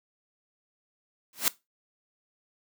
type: noise with exponential growth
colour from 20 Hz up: white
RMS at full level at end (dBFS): -20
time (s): 1.33-1.48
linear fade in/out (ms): 1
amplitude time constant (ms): 31
effects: noise-tail reverb RT60 0.2 s tail -18 dB re dry + high-pass 150 Hz 12 dB/octave